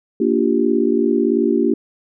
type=chord; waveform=sine; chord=G minor seventh; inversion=first; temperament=equal with one note detuned; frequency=233.1 / 291.1 / 349.2 / 392 Hz; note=Bb3 / D4 / F4 / G4; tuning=0 / -15 / 0 / 0 cents; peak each=-19 dBFS; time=0.2-1.74 s; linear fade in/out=5 ms; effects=none